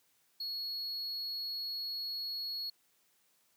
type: tone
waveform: triangle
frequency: 4340 Hz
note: C#8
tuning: 37 cents flat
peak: -35 dBFS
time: 0.4-2.7 s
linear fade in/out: 5 ms
effects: white hiss -72 dBFS RMS until 3.56 s + high-pass 100 Hz 12 dB/octave